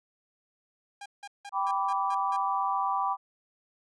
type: tone bursts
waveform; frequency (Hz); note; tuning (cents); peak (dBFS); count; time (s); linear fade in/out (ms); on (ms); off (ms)
sawtooth; 807; G#5; -50; -36; 7; 1.01-2.366; 5; 48; 170
type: chord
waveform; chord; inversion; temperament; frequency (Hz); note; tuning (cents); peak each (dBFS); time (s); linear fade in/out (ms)
sine; G major; none; equal with one note detuned; 784 / 987.8 / 1162.5; G5 / B5 / D6; 0 / 0 / -18; -30; 1.52-3.17; 50
effects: resampled to 22050 Hz